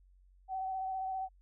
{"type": "tone with vibrato", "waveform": "sine", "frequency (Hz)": 760, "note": "F#5", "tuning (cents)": 46, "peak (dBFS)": -34, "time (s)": [0.48, 1.29], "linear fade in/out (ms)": 50, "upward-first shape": "square", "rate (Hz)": 15, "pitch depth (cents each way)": 15, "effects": ["added 46 Hz sine -60 dBFS peak until 1.41 s"]}